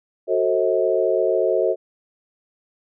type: chord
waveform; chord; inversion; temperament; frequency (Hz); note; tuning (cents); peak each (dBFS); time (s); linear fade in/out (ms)
sine; F# diminished seventh; none; just; 370 / 444 / 532.8 / 639.4; F#4 / A4 / C5 / Eb5; 0 / +16 / +31 / +47; -22; 0.27-1.76; 50
effects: none